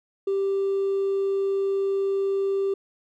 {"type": "tone with hard clipping", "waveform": "triangle", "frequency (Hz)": 392, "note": "G4", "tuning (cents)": 0, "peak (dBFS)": -21, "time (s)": [0.27, 2.74], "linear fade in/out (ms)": 5, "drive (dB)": 2, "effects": []}